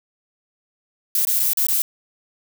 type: noise with dropouts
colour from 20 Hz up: violet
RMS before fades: -19 dBFS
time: 1.15-1.82 s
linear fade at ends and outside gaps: 1 ms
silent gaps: 1.251-1.271 / 1.395-1.399 / 1.533-1.572 / 1.668-1.685 s
effects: none